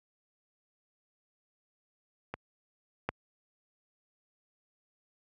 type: clicks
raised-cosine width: 0.5 ms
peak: -21 / -15 dBFS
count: 2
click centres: 2.34 / 3.09 s
effects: high-pass 60 Hz 12 dB/octave